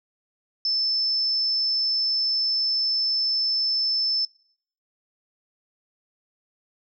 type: tone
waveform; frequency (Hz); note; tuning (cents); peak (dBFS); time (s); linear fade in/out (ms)
sine; 5274; E8; 0; -21; 0.65-4.25; 2
effects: noise-tail reverb RT60 0.6 s tail -22 dB re dry